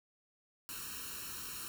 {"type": "noise with comb filter", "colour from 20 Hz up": "white", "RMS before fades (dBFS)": -44, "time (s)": [0.69, 1.68], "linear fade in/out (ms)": 0, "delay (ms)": 0.72, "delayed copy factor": 0.85, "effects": []}